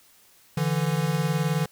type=beating tone pair; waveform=square; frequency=146.83 / 165.83 Hz; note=D3 / E3; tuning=0 / +11 cents; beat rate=19 Hz; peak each=-26 dBFS; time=0.57-1.66 s; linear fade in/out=5 ms; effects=white hiss -57 dBFS RMS until 1.71 s